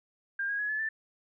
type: tone with pitch steps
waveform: sine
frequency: 1600 / 1640.2 / 1681.5 / 1723.8 / 1767.1 Hz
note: G6 / G#6 / G#6 / A6 / A6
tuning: +35 / -22 / +21 / -36 / +7 cents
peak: -29 dBFS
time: 0.39-0.89 s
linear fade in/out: 5 ms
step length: 100 ms
effects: none